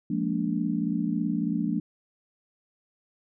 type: chord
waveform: sine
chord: Bb dominant seventh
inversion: second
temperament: just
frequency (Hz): 174.81 / 209.8 / 233.1 / 291.4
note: F3 / Ab3 / Bb3 / D4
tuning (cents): +2 / +18 / 0 / -13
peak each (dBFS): -30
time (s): 0.1-1.8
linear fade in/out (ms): 5
effects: none